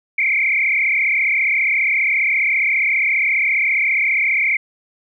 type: tone with frequency modulation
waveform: sine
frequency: 2223 Hz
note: C#7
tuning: 4 cents sharp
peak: -14 dBFS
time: 0.18-4.57 s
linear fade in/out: 5 ms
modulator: 34.8 Hz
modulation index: 4
effects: none